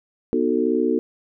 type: chord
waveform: sine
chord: B dominant seventh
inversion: none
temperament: just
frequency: 246.9 / 308.7 / 370.4 / 444.5 Hz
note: B3 / D#4 / F#4 / A4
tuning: 0 / -14 / +2 / +18 cents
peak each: -23 dBFS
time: 0.33-0.99 s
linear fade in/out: 0 ms
effects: none